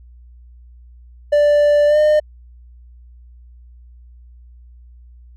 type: tone with pitch glide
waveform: triangle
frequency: 587.3 to 606.3 Hz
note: D5 to D#5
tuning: 0 to -45 cents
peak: -8 dBFS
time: 1.32-2.2 s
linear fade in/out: 10 ms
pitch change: +55 cents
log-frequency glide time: 1.87-1.98 s
effects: added 60 Hz sine -40 dBFS peak until 5.36 s